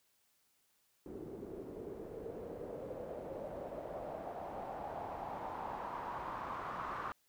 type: noise with low-pass filter sweep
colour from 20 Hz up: white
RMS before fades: -44 dBFS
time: 1.06-7.12 s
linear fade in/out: 0 ms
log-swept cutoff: 360 to 1200 Hz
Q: 3.8
effects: white hiss -75 dBFS RMS until 7.28 s